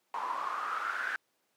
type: noise with band-pass filter sweep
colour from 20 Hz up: pink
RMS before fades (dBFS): -35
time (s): 0.14-1.16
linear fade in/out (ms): 0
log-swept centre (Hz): 950 to 1600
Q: 8.8
effects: pink hiss -75 dBFS RMS until 1.56 s + high-pass 300 Hz 12 dB/octave